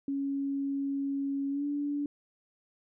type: tone with pitch glide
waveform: sine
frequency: 277.2 to 288.6 Hz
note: C#4 to D4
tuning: 0 to -30 cents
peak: -29 dBFS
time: 0.08-2.06 s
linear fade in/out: 2 ms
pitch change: +70 cents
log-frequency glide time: 1.5-1.65 s
effects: none